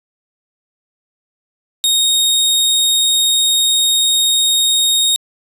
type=tone; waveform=sawtooth; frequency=3729 Hz; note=A#7; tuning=in tune; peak=-8 dBFS; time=1.84-5.16 s; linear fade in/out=0 ms; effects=resampled to 32000 Hz